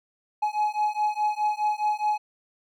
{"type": "beating tone pair", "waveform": "triangle", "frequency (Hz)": [842, 846.8], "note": ["G#5", "G#5"], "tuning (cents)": [24, 33], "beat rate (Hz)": 4.8, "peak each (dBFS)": -24, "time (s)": [0.42, 2.18], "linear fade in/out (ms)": 10, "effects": []}